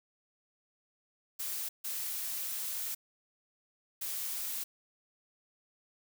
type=noise bursts at uneven times; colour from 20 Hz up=blue; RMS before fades=-37 dBFS; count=3; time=1.39-1.69 / 1.84-2.95 / 4.01-4.64 s; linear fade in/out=10 ms; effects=none